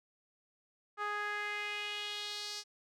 sawtooth tone with band-pass filter sweep, 415.3 Hz, G#4, in tune, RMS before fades -39 dBFS, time 0.97-2.64 s, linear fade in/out 50 ms, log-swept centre 1300 to 5200 Hz, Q 2.8, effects none

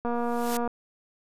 click train, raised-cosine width 1 ms, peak -17 dBFS, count 150, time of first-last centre 0.05-0.676 s, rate 238 Hz
white noise with exponential growth, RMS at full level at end -31 dBFS, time 0.14-0.57 s, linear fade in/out 2 ms, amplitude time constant 92 ms
effects resampled to 32000 Hz

